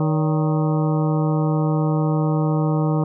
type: harmonic tone with a mistuned harmonic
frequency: 155.56 Hz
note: D#3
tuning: in tune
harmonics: 1 / 2 / 3 / 4 / 5 / 6 / 7 / 8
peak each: -18 / -24 / -28 / -30 / -32 / -34 / -35 / -36 dBFS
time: 0-3.04 s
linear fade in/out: 2 ms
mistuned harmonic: 4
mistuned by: -140 cents
effects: none